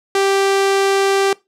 sawtooth tone, 392 Hz, G4, in tune, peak -9 dBFS, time 0.15-1.33 s, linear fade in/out 2 ms, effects noise-tail reverb RT60 0.2 s tail -21 dB re dry + low-pass 9000 Hz 12 dB/octave

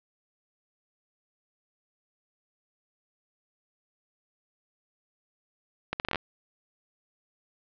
accelerating click train, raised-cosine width 0.3 ms, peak -12 dBFS, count 8, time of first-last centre 5.93-6.157 s, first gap 69 ms, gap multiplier 0.73, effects low-pass 4000 Hz 12 dB/octave

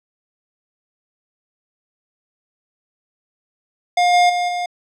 square tone with level steps, 710 Hz, F5, 28 cents sharp, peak -13 / -11 / -18 / -21 dBFS, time 3.97-4.66 s, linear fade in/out 5 ms, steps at 4.13 / 4.29 / 4.48 s, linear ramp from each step 10 ms, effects low-pass 6000 Hz 12 dB/octave

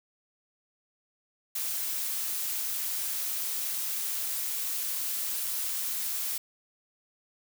blue noise, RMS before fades -32 dBFS, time 1.55-6.38 s, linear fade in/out 5 ms, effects none

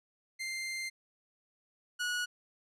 sawtooth tone pair in turn, 2093 / 1460 Hz, C7 / F#6, 0 / -24 cents, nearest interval tritone, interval 624 cents, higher first, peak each -32 / -28 dBFS, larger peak second, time 0.39-0.9 / 1.99-2.26 s, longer first, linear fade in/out 20 ms, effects low-pass 10000 Hz 12 dB/octave

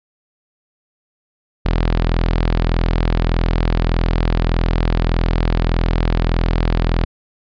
sawtooth tone, 41.67 Hz, E1, 19 cents sharp, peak -10 dBFS, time 1.65-7.05 s, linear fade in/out 10 ms, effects resampled to 11025 Hz

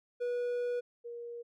triangle / sine tone pair in turn, 486.5 / 473.2 Hz, B4 / A#4, -26 / +26 cents, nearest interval unison, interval 48 cents, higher first, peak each -29 / -40 dBFS, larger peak first, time 0.2-0.81 / 1.04-1.43 s, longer first, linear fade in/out 20 ms, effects none

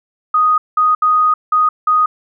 sine tone bursts at uneven times, 1244.5 Hz, D#6, in tune, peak -9 dBFS, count 5, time 0.34-0.58 / 0.77-0.95 / 1.02-1.34 / 1.52-1.69 / 1.87-2.06 s, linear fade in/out 5 ms, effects none

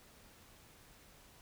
silence, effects pink hiss -61 dBFS RMS until 1.41 s

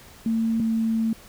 sine tone pair in turn, 225.7 / 224.5 Hz, A3 / A3, +44 / +35 cents, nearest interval unison, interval 9 cents, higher first, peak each -20 dBFS, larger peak neither, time 0.26-0.6 / 0.6-1.13 s, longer second, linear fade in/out 2 ms, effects pink hiss -48 dBFS RMS until 1.28 s

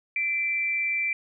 sine tone pair together, 2029 / 2346 Hz, B6 / D7, +46 / -2 cents, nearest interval minor third, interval 252 cents, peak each -34 / -24 dBFS, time 0.16-1.13 s, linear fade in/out 2 ms, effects none

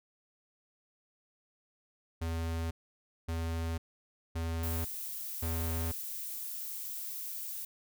square tone bursts, 82.41 Hz, E2, in tune, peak -33 dBFS, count 4, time 2.21-5.92 s, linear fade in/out 10 ms, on 500 ms, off 570 ms
violet noise, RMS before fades -40 dBFS, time 4.63-7.65 s, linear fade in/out 5 ms
effects none

